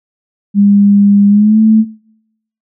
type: tone with pitch glide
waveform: sine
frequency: 202 to 219 Hz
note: G#3 to A3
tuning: -48 to -8 cents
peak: -4 dBFS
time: 0.54-1.85 s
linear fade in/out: 50 ms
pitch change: +140 cents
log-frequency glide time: 1.28-1.59 s
effects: noise-tail reverb RT60 0.8 s tail -25 dB re dry